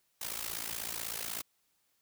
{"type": "noise with amplitude modulation", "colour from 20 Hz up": "white", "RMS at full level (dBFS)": -35, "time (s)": [0.21, 1.42], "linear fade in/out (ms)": 5, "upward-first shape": "sine", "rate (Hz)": 56.2, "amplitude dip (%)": 85, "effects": ["white hiss -75 dBFS RMS until 2.01 s"]}